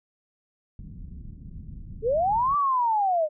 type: low-pass noise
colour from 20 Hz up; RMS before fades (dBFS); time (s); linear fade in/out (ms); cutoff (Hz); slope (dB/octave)
pink; -40; 0.79-2.55; 2; 200; 24
type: linear two-way sweep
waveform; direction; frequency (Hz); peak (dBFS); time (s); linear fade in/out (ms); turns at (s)
sine; up then down; 415.3 to 1174.7 to 592; -20; 2.02-3.29; 50; 2.56
effects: none